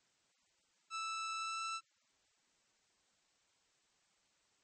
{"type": "tone with pitch glide", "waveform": "sawtooth", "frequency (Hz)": [1318.5, 1327.7], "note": ["E6", "E6"], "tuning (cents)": [0, 12], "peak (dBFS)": -35, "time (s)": [0.9, 1.81], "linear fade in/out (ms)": 50, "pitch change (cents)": 12, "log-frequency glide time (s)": [1.35, 1.63], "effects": ["white hiss -75 dBFS RMS until 4.63 s", "MP3 32 kbps"]}